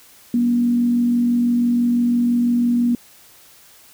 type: tone with frequency modulation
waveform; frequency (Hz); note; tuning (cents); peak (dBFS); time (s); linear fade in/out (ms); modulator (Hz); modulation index
sine; 240; B3; -49; -14; 0.34-2.95; 2; 46; 0.25
effects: white hiss -48 dBFS RMS until 3.93 s